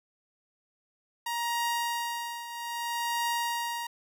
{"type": "tone with tremolo", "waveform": "sawtooth", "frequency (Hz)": 942, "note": "A#5", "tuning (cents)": 18, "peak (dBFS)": -23, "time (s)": [1.26, 3.87], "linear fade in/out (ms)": 5, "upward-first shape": "triangle", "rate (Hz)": 0.62, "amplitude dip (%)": 75, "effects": []}